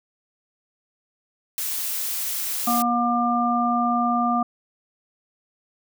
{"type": "noise", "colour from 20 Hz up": "blue", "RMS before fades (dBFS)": -27, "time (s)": [1.58, 2.82], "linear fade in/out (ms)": 0}
{"type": "harmonic tone", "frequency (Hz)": 239, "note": "A#3", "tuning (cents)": 43, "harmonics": [1, 3, 5], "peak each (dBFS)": [-23, -23, -23], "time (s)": [2.67, 4.43], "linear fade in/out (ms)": 5}
{"effects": []}